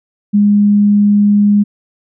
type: tone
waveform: sine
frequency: 205.4 Hz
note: G#3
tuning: 19 cents flat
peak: -6 dBFS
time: 0.33-1.64 s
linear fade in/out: 20 ms
effects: none